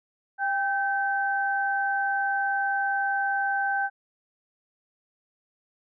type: tone pair together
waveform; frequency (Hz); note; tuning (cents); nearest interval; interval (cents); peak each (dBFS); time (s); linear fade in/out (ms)
sine; 794.7 / 1545; G5 / G6; +23 / -26; octave; 1151; -26; 0.38-3.9; 50
effects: none